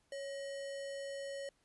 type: tone with sample-and-hold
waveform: sine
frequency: 554.4 Hz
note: C#5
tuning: in tune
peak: -40 dBFS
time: 0.12-1.49 s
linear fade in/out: 2 ms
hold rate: 2450 Hz
effects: pink hiss -75 dBFS RMS until 1.64 s + resampled to 24000 Hz